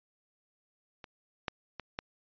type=clicks; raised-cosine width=0.3 ms; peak=-29 / -16 / -23 / -18 dBFS; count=4; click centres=1.042 / 1.482 / 1.797 / 1.989 s; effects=resampled to 11025 Hz